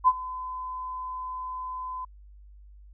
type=tone with ADSR envelope; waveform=sine; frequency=1017 Hz; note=C6; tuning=50 cents flat; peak=-13 dBFS; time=0.04-2.05 s; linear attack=36 ms; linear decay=46 ms; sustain=-19 dB; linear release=6 ms; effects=added 50 Hz sine -47 dBFS peak until 2.93 s